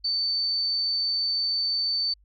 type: tone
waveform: sine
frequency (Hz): 4543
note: C#8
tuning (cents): +42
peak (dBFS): -23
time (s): 0.04-2.14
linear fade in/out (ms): 10
effects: added 50 Hz sine -56 dBFS peak until 2.24 s